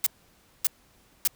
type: noise bursts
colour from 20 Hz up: blue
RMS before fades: -22 dBFS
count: 3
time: 0.04-1.275 s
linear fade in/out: 2 ms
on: 25 ms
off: 580 ms
effects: pink hiss -61 dBFS RMS until 1.35 s